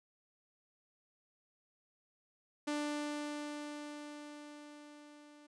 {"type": "tone with level ramp", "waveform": "sawtooth", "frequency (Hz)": 295.4, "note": "D4", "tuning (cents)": 10, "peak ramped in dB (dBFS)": [-30, -53], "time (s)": [2.67, 5.47], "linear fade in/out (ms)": 10, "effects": ["resampled to 22050 Hz"]}